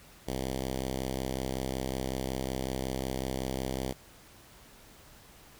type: tone with notch filter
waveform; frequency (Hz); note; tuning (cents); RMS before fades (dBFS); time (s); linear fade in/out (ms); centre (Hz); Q
5% pulse; 65.41; C2; 0; -34; 0.27-3.93; 10; 1400; 0.73
effects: pink hiss -55 dBFS RMS until 5.59 s